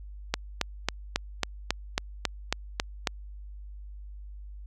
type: click train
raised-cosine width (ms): 0.2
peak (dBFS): -7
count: 11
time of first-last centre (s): 0.34-3.072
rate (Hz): 3.66
effects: added 50 Hz sine -40 dBFS peak until 4.66 s